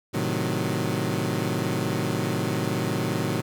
20% pulse chord, A diminished seventh, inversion none, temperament equal, 110 / 130.81 / 155.56 / 185 Hz, A2 / C3 / Eb3 / Gb3, 0 / 0 / 0 / 0 cents, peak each -25 dBFS, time 0.13-3.42 s, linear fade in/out 20 ms, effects none

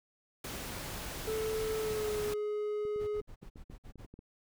pink noise, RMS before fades -41 dBFS, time 0.44-2.34 s, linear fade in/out 5 ms
triangle tone with pitch glide, 437.4 to 419.8 Hz, A4 to G#4, -10 to +19 cents, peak -30 dBFS, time 1.27-3.21 s, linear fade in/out 10 ms, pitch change -71 cents, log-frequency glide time 1.76-2.22 s
clicks, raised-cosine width 3 ms, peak -37 dBFS, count 12, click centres 2.852 / 2.961 / 3.016 / 3.052 / 3.213 / 3.43 / 3.559 / 3.7 / 3.957 / 4.047 / 4.14 / 4.191 s
brown noise bursts, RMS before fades -48 dBFS, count 8, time 2.99-4.065 s, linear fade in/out 20 ms, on 88 ms, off 53 ms
effects none

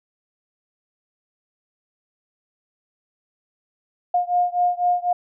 sine beating tone pair, 710 / 714 Hz, F5 / F5, +28 / +38 cents, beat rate 4 Hz, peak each -20 / -21 dBFS, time 4.14-5.13 s, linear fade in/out 5 ms, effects none

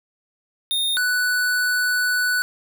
square tone pair in turn, 3669 / 1485.8 Hz, A#7 / F#6, -28 / +7 cents, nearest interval octave + major third, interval 1565 cents, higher first, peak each -20 / -19 dBFS, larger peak second, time 0.71-0.97 / 0.97-2.42 s, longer second, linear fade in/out 0 ms, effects none

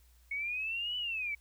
sine linear two-way sweep, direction up then down, 2200 to 2990 to 2245 Hz, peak -33 dBFS, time 0.31-1.35 s, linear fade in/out 5 ms, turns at 0.97 s, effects added 60 Hz sine -60 dBFS peak until 1.4 s + white hiss -69 dBFS RMS until 1.4 s

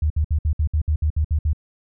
sine tone bursts, 76.5 Hz, D#2, 29 cents flat, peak -16 dBFS, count 11, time 0.02-1.532 s, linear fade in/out 5 ms, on 82 ms, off 61 ms, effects none

